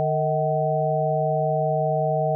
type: harmonic tone with a mistuned harmonic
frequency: 151.7 Hz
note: D#3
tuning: 44 cents flat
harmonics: 1 / 3 / 4 / 5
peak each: -25 / -28 / -23 / -26 dBFS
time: 0-2.35 s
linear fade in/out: 0 ms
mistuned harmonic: 4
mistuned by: +74 cents
effects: none